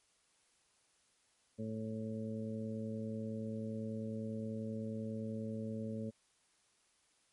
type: harmonic tone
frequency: 110.2 Hz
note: A2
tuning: 3 cents sharp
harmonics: 1 / 2 / 3 / 4 / 5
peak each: -44 / -40 / -54 / -47 / -48 dBFS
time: 1.58-6.11 s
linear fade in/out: 20 ms
effects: white hiss -73 dBFS RMS until 7.32 s + MP3 48 kbps